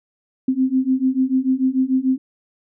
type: beating tone pair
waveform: sine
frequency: 257.2 / 264 Hz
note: C4 / C4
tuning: -30 / +16 cents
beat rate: 6.8 Hz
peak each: -19 / -18 dBFS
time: 0.48-2.18 s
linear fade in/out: 5 ms
effects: none